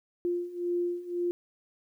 sine beating tone pair, 349.2 / 351.1 Hz, F4 / F4, 0 / +9 cents, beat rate 1.9 Hz, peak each -33 / -30 dBFS, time 0.25-1.31 s, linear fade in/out 0 ms, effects 11-bit

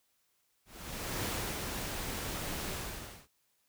pink noise with ADSR envelope, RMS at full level -35 dBFS, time 0.65-3.28 s, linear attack 600 ms, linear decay 350 ms, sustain -3 dB, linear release 560 ms, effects white hiss -75 dBFS RMS until 3.68 s

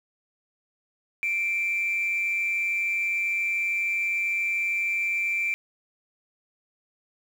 sine tone with amplitude modulation, 2349 Hz, D7, in tune, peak -20 dBFS, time 1.23-5.54 s, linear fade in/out 0 ms, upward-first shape sine, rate 191 Hz, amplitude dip 50%, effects tanh soft clip ceiling -19 dBFS + 8-bit

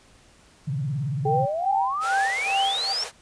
sine tone with vibrato, 138.59 Hz, C#3, in tune, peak -24 dBFS, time 0.67-1.46 s, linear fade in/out 10 ms, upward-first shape sine, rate 18 Hz, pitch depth 220 cents each way
sine exponential sweep, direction up, 415.3 to 5588 Hz, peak -24 dBFS, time 1.25-3.04 s, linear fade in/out 5 ms
sine tone with tremolo, 784 Hz, G5, in tune, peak -20 dBFS, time 1.25-2.93 s, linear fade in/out 10 ms, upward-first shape sine, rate 2.4 Hz, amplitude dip 95%
pink high-pass noise, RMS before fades -35 dBFS, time 2-3.12 s, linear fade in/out 50 ms, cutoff 430 Hz, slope 96 dB/octave
effects pink hiss -55 dBFS RMS until 3.21 s + resampled to 22050 Hz

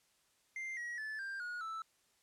triangle tone with pitch steps, 2093 / 1908.2 / 1739.8 / 1586.2 / 1446.2 / 1318.5 Hz, C7 / A#6 / A6 / G6 / F#6 / E6, 0 / +40 / -20 / +20 / -40 / 0 cents, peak -38 dBFS, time 0.56-1.82 s, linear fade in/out 2 ms, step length 210 ms, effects white hiss -73 dBFS RMS until 2.22 s + low-pass 10000 Hz 12 dB/octave

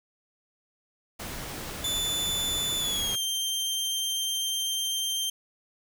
pink noise, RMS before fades -37 dBFS, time 1.19-3.16 s, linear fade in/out 10 ms
sawtooth tone with pitch glide, 3500 to 3154 Hz, A7 to G7, -10 to +10 cents, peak -24 dBFS, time 1.84-5.3 s, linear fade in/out 5 ms, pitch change -180 cents, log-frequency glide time 2.78-3.22 s
effects none

